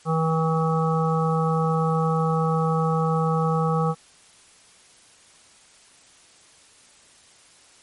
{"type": "harmonic tone", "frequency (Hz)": 161.1, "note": "E3", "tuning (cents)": -39, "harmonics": [1, 3, 5, 7, 8], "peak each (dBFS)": [-21, -26, -28, -29, -30], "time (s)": [0.05, 3.95], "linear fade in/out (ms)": 50, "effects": ["white hiss -53 dBFS RMS until 7.82 s", "MP3 48 kbps"]}